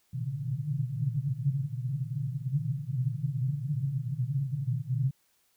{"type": "band-pass noise", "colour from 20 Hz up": "pink", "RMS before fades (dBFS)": -31, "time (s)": [0.13, 5.11], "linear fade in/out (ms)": 10, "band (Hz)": [120, 150], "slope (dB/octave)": 96, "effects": ["white hiss -70 dBFS RMS until 5.56 s"]}